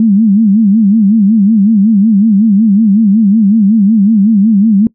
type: tone with vibrato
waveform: sine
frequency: 209.9 Hz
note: G#3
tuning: 19 cents sharp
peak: -4 dBFS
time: 0-4.87 s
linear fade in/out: 2 ms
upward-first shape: sine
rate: 5.4 Hz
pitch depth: 150 cents each way
effects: noise-tail reverb RT60 0.1 s tail -23 dB re dry